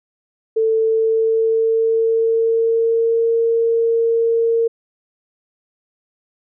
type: tone with pitch glide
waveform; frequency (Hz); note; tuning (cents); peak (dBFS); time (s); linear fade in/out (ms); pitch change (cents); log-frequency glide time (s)
sine; 444.6 to 459.2; A4 to A#4; +18 to -26; -13; 0.56-4.68; 10; +56; 0.79-3.31
effects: none